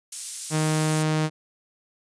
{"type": "high-pass noise", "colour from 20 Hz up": "pink", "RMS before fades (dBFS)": -31, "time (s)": [0.12, 1.03], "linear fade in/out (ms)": 5, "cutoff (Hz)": 8200, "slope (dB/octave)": 12}
{"type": "tone", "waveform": "sawtooth", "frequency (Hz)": 155.56, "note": "D#3", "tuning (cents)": 0, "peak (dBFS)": -17, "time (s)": [0.5, 1.3], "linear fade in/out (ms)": 50}
{"effects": ["resampled to 22050 Hz"]}